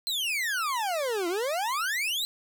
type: exponential two-way sweep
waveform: 40% pulse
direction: down then up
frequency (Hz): 4200 to 331.6 to 4110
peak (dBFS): -26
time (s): 0.07-2.25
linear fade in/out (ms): 0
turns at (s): 1.28
effects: none